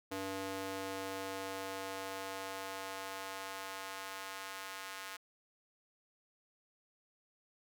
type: tone with high-pass filter sweep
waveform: square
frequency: 96.5 Hz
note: G2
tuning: 27 cents flat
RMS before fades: -43 dBFS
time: 0.11-5.17 s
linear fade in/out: 10 ms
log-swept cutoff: 340 to 1300 Hz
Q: 0.98
effects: none